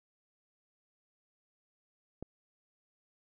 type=click; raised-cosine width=2 ms; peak=-27 dBFS; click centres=2.226 s; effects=none